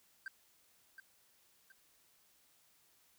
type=tone with echo; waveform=triangle; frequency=1568 Hz; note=G6; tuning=in tune; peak=-39 dBFS; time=0.26-0.28 s; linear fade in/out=2 ms; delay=720 ms; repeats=2; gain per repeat=-8 dB; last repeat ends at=1.72 s; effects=white hiss -70 dBFS RMS until 3.18 s